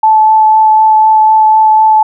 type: tone with vibrato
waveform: sine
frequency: 870 Hz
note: A5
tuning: 20 cents flat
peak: -3 dBFS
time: 0.03-2.03 s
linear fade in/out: 5 ms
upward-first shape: sine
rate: 4 Hz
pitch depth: 9 cents each way
effects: none